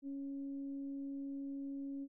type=tone with frequency modulation; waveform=sine; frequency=277.2 Hz; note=C#4; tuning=in tune; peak=-40 dBFS; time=0.02-2.08 s; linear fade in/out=50 ms; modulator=274 Hz; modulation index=0.2; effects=none